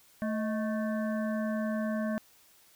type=harmonic tone with a mistuned harmonic; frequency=220 Hz; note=A3; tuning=in tune; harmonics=1 / 3 / 5 / 7 / 8; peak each=-30 / -35 / -44 / -44 / -46 dBFS; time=0.22-2.18 s; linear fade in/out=0 ms; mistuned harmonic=3; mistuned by=-80 cents; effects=white hiss -61 dBFS RMS until 2.75 s